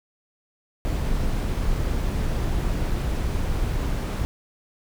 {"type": "noise", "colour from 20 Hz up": "brown", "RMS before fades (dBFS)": -24, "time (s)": [0.85, 4.25], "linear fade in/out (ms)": 0, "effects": []}